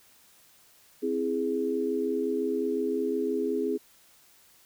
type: chord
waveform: sine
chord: C augmented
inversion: none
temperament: equal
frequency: 261.6 / 329.6 / 415.3 Hz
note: C4 / E4 / G#4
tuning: 0 / 0 / 0 cents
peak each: -31 / -32 / -28 dBFS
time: 1.02-3.78 s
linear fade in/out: 20 ms
effects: white hiss -59 dBFS RMS until 4.65 s